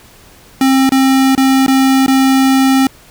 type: tone with dropouts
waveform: square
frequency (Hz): 266.2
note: C4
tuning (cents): +30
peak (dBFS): -8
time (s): 0.61-2.87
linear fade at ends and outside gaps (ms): 2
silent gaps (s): 0.893-0.92 / 1.351-1.377 / 1.664-1.68 / 2.063-2.08
effects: pink hiss -42 dBFS RMS until 3.1 s